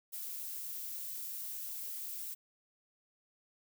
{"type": "noise", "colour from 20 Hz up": "violet", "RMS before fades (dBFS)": -42, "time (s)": [0.12, 2.35], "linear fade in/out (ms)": 20, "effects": []}